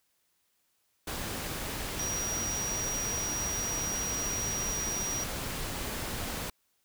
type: tone in noise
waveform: sine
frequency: 5750 Hz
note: F8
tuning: 50 cents sharp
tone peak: -32 dBFS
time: 1.99-5.24 s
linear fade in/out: 5 ms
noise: pink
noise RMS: -36 dBFS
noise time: 1.07-6.5 s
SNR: +1 dB
effects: white hiss -74 dBFS RMS until 6.84 s